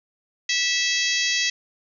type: harmonic tone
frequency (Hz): 654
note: E5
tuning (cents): -14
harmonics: 3 / 4 / 5 / 6 / 7 / 8 / 9 / 10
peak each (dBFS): -26 / -27 / -28 / -29 / -29 / -30 / -31 / -31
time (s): 0.49-1.5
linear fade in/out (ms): 5
effects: none